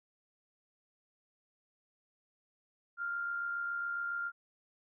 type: tone with amplitude modulation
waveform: sine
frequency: 1396.9 Hz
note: F6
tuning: in tune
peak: -32 dBFS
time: 2.97-4.32 s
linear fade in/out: 50 ms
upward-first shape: sine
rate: 67.2 Hz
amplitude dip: 40%
effects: none